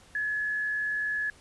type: tone with frequency modulation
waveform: sine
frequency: 1702 Hz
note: G#6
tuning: 42 cents sharp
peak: -27 dBFS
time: 0.15-1.3 s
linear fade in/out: 2 ms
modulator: 78.2 Hz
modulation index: 0.33
effects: pink hiss -56 dBFS RMS until 1.4 s + resampled to 24000 Hz